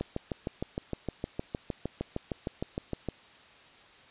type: click train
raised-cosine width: 2 ms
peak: -18 dBFS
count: 21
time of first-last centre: 0.01-3.087 s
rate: 6.5 Hz
effects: white hiss -55 dBFS RMS until 4.1 s + resampled to 8000 Hz